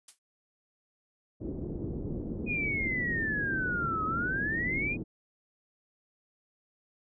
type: noise with exponential decay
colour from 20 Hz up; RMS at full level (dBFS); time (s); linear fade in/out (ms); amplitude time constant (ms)
blue; -41; 0.08-0.19; 5; 23
type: low-pass noise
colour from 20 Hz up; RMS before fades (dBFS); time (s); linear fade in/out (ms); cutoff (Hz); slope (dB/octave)
white; -36; 1.4-5.04; 20; 360; 24
type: exponential two-way sweep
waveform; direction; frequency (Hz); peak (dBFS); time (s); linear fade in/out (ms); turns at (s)
sine; down then up; 2489 to 1260 to 2489; -29; 2.46-4.97; 50; 4.05
effects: resampled to 24000 Hz